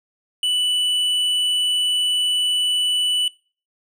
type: tone with hard clipping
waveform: triangle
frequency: 2972 Hz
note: F#7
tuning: 7 cents sharp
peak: -19 dBFS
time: 0.43-3.28 s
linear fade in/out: 2 ms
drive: 9 dB
effects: noise-tail reverb RT60 0.4 s tail -24 dB re dry